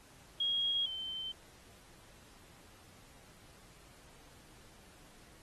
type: tone pair in turn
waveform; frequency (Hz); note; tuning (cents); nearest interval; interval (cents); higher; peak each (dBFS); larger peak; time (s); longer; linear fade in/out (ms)
sine; 3279 / 3095; G#7 / G7; -23 / -23; minor second; 100; first; -30 / -38; first; 0.4-0.86 / 0.86-1.32; neither; 5
effects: pink hiss -60 dBFS RMS until 5.42 s + AAC 32 kbps